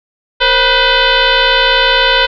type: tone with frequency modulation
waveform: sine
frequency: 1034 Hz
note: C6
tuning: 21 cents flat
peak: -7 dBFS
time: 0.4-2.27 s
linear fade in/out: 20 ms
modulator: 502 Hz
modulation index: 5.6
effects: none